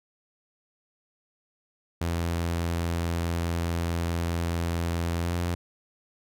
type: tone with pitch glide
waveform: sawtooth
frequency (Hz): 84.7 to 86.83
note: E2 to F2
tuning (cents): +48 to -9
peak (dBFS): -22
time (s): 2.01-5.55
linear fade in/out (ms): 5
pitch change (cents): +43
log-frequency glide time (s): 5.2-5.32
effects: none